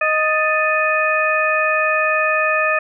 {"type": "harmonic tone with a mistuned harmonic", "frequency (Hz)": 622.3, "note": "D#5", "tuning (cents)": 0, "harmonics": [1, 2, 3, 4], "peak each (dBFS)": [-20, -20, -20, -20], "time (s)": [0.01, 2.79], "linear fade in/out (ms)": 5, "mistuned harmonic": 3, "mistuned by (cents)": -94, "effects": []}